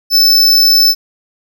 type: tone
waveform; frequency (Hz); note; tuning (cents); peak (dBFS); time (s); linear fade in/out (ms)
square; 5274; E8; 0; -6; 0.1-0.95; 50
effects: none